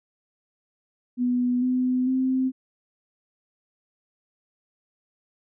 sine tone with pitch steps, 246.9 / 253.4 / 260.1 Hz, B3 / B3 / C4, 0 / +45 / -10 cents, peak -20 dBFS, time 1.17-2.52 s, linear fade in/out 50 ms, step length 450 ms, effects none

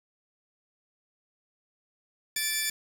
10% pulse tone pair together, 1749 / 2335 Hz, A6 / D7, -11 / -11 cents, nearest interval perfect fourth, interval 500 cents, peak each -21 dBFS, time 2.36-2.7 s, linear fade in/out 5 ms, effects 7-bit

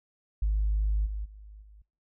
sine tone with level steps, 51.91 Hz, G#1, in tune, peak -22 / -30 / -44 / -49 dBFS, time 0.42-1.82 s, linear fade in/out 5 ms, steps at 1.05 / 1.24 / 1.61 s, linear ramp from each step 20 ms, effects noise-tail reverb RT60 0.4 s tail -26 dB re dry + tanh soft clip ceiling -19 dBFS

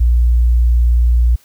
sine tone, 59.4 Hz, A#1, 33 cents sharp, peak -7 dBFS, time 0-1.36 s, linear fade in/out 10 ms, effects tanh soft clip ceiling -4 dBFS + white hiss -51 dBFS RMS until 1.44 s

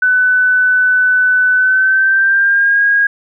sine tone with pitch glide, 1500 to 1635.8 Hz, F#6 to G#6, +23 to -27 cents, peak -8 dBFS, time 0.02-3.07 s, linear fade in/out 5 ms, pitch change +150 cents, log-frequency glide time 1.53-2.82 s, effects none

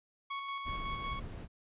sawtooth tone with tremolo, 1108.7 Hz, C#6, in tune, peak -32 dBFS, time 0.3-1.2 s, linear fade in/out 10 ms, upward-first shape square, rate 5.4 Hz, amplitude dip 30%
brown noise, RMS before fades -42 dBFS, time 0.64-1.48 s, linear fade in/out 50 ms
effects resampled to 8000 Hz

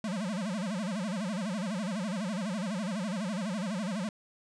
square tone with vibrato, 198.2 Hz, G3, 19 cents sharp, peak -32 dBFS, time 0.04-4.09 s, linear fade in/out 2 ms, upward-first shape sine, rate 12 Hz, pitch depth 230 cents each way, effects resampled to 22050 Hz + 10-bit

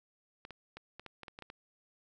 clicks, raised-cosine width 0.3 ms, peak -30 dBFS, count 10, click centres 0.451 / 0.507 / 0.77 / 0.996 / 1.063 / 1.233 / 1.282 / 1.389 / 1.423 / 1.501 s, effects none

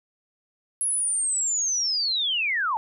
sine linear sweep, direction down, 10700 to 830.6 Hz, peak -22 dBFS, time 0.81-2.77 s, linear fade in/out 0 ms, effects none

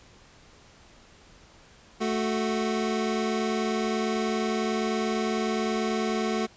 25% pulse tone pair together, 219.6 / 370 Hz, A3 / F#4, -3 / 0 cents, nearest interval major sixth, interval 903 cents, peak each -23 / -26 dBFS, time 2-6.47 s, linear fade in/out 20 ms, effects pink hiss -54 dBFS RMS until 6.56 s + resampled to 16000 Hz

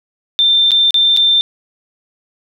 sine tone with dropouts, 3577 Hz, A7, 28 cents sharp, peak -8 dBFS, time 0.39-1.41 s, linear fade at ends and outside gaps 0 ms, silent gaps 0.708-0.717 / 0.907-0.943 / 1.165-1.172 s, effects none

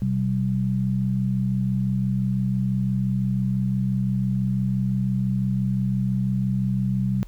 sine tone pair together, 126.8 / 192.7 Hz, B2 / G3, +46 / -29 cents, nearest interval perfect fifth, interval 725 cents, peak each -23 dBFS, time 0.02-7.23 s, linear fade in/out 0 ms, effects added 42 Hz sine -38 dBFS peak until 7.27 s + pink hiss -57 dBFS RMS until 7.27 s

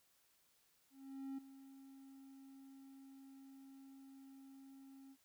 triangle tone with ADSR envelope, 270.1 Hz, C#4, 45 cents flat, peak -40 dBFS, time 0.9-5.17 s, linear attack 480 ms, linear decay 9 ms, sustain -14 dB, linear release 57 ms, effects white hiss -75 dBFS RMS until 5.24 s

